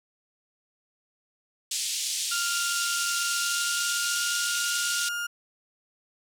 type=band-pass noise; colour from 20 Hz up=white; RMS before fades=-30 dBFS; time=1.71-5.09 s; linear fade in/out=5 ms; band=2900 to 8800 Hz; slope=24 dB/octave
type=tone with pitch glide; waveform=35% pulse; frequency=1396 to 1413.9 Hz; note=F6 to F6; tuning=-1 to +21 cents; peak=-27 dBFS; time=2.31-5.27 s; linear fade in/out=10 ms; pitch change=+22 cents; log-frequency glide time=3.18-4.37 s
effects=none